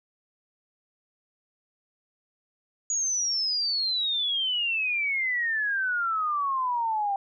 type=exponential sweep; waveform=sine; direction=down; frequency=6810 to 782 Hz; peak=-24 dBFS; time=2.9-7.16 s; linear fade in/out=2 ms; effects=none